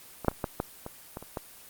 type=clicks; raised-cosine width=1 ms; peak=-21 / -6 / -28 / -14 / -13 / -22 / -21 / -29 / -18 dBFS; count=9; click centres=0.247 / 0.283 / 0.315 / 0.442 / 0.601 / 0.864 / 1.171 / 1.226 / 1.372 s; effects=white hiss -50 dBFS RMS until 1.69 s + Opus 24 kbps